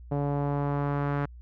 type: tone with low-pass filter sweep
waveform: sawtooth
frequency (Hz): 143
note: D3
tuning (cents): -46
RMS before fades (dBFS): -28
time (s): 0.11-1.26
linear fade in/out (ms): 10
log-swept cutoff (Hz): 690 to 1500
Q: 1.6
effects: added 60 Hz sine -43 dBFS peak until 1.41 s